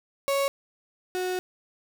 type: tone pair in turn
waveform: 35% pulse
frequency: 554.4 / 366.7 Hz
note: C#5 / F#4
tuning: 0 / -15 cents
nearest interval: perfect fifth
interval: 715 cents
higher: first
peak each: -21 / -25 dBFS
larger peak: first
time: 0.28-0.48 / 1.15-1.39 s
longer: second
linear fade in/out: 0 ms
effects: none